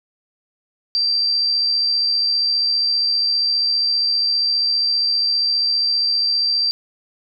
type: tone with amplitude modulation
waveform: sine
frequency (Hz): 4699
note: D8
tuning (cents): 0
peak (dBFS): -14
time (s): 0.95-6.71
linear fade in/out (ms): 0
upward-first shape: sine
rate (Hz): 75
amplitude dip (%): 30
effects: none